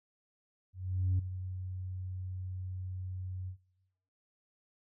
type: tone with ADSR envelope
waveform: sine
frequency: 92.5 Hz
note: F#2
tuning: in tune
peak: -24 dBFS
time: 0.73-3.57 s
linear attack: 460 ms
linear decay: 7 ms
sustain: -13 dB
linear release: 88 ms
effects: noise-tail reverb RT60 0.9 s tail -18 dB re dry + tanh soft clip ceiling -24 dBFS